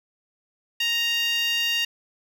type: tone with high-pass filter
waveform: 10% pulse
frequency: 932.3 Hz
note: A#5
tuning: in tune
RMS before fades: -24 dBFS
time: 0.8-1.85 s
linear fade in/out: 5 ms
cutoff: 2400 Hz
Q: 8.6
effects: none